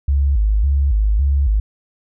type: tone with vibrato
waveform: sine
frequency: 60.3 Hz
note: B1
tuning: 41 cents flat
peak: -12 dBFS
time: 0.08-1.6 s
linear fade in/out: 5 ms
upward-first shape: square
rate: 1.8 Hz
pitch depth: 250 cents each way
effects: none